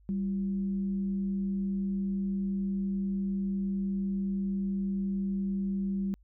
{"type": "tone with frequency modulation", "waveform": "sine", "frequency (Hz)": 195.1, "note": "G3", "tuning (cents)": -8, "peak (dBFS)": -28, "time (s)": [0.09, 6.14], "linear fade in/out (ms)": 0, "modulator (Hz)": 151, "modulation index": 0.24, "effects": ["added 50 Hz sine -57 dBFS peak until 6.23 s"]}